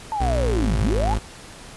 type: linear two-way sweep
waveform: sine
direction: down then up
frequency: 897 to 73.42 to 897 Hz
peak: -22 dBFS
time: 0.12-1.14 s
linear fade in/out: 0 ms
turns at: 0.8 s
type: tone with pitch glide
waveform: 35% pulse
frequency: 61.1 to 53.19 Hz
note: B1 to G#1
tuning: -18 to +42 cents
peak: -18 dBFS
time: 0.2-1.19 s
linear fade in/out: 10 ms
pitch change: -240 cents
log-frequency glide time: 0.4-0.66 s
effects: pink hiss -41 dBFS RMS until 1.76 s + resampled to 24000 Hz